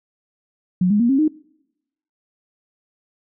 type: tone with pitch steps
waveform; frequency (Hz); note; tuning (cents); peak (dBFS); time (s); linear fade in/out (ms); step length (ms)
sine; 181.5 / 207.3 / 236.7 / 270.4 / 308.8; F#3 / G#3 / A#3 / C#4 / D#4; -33 / -3 / +27 / -43 / -13; -13; 0.81-1.28; 5; 94
effects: noise-tail reverb RT60 0.9 s tail -26 dB re dry